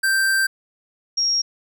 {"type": "tone pair in turn", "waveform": ["square", "sine"], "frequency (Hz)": [1568, 5588], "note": ["G6", "F8"], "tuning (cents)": [0, 0], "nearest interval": "octave + minor seventh", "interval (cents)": 2200, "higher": "second", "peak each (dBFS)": -17, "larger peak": "neither", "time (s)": [[0.03, 0.47], [1.17, 1.42]], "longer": "first", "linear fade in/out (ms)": 10, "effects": []}